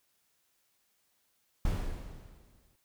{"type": "noise with exponential decay", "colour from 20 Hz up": "brown", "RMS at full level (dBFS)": -29, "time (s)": [1.65, 2.76], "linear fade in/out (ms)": 2, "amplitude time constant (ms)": 240, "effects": ["white hiss -74 dBFS RMS until 2.84 s"]}